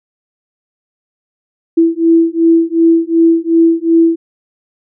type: beating tone pair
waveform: sine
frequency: 329.6 / 332.3 Hz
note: E4 / E4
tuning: 0 / +14 cents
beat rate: 2.7 Hz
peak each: -10 dBFS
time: 1.77-4.16 s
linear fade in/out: 10 ms
effects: none